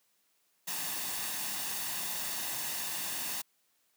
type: noise with comb filter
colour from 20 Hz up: white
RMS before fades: -36 dBFS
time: 0.67-3.42 s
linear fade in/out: 10 ms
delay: 1.1 ms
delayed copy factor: +0.5
effects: white hiss -73 dBFS RMS until 3.96 s + high-pass 150 Hz 12 dB/octave